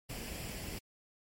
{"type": "noise with comb filter", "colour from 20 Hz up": "pink", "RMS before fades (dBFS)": -42, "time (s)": [0.09, 0.79], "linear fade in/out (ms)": 10, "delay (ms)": 0.39, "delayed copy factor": 0.5, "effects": ["MP3 64 kbps"]}